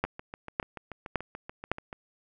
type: two click trains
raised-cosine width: 0.5 ms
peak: -24 / -11 dBFS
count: 14 / 4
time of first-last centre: 0.05-1.929 / 0.04-1.716 s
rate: 6.92 / 1.79 Hz
effects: none